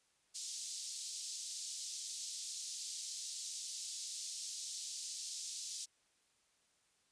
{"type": "band-pass noise", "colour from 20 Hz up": "white", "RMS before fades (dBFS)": -45, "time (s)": [0.34, 5.86], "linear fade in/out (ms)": 20, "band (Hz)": [4100, 8100], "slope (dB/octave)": 24, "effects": ["white hiss -75 dBFS RMS until 7.11 s", "resampled to 22050 Hz"]}